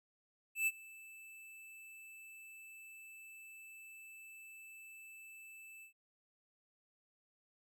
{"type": "tone with ADSR envelope", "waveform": "square", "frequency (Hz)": 2637, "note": "E7", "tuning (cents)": 0, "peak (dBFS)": -30, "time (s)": [0.55, 5.93], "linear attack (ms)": 120, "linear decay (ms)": 39, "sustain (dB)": -23, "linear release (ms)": 100, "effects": []}